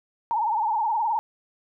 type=tone with vibrato; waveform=sine; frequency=887 Hz; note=A5; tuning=14 cents sharp; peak=-21 dBFS; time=0.31-1.19 s; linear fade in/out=0 ms; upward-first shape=sine; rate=19 Hz; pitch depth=110 cents each way; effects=none